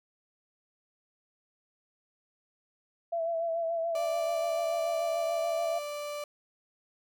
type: tone with vibrato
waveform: sine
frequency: 666 Hz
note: E5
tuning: 18 cents sharp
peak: -28 dBFS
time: 3.12-5.79 s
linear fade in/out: 10 ms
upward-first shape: sine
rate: 6.9 Hz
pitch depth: 35 cents each way
type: tone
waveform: 35% pulse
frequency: 587.3 Hz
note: D5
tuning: in tune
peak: -33 dBFS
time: 3.95-6.24 s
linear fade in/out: 2 ms
effects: none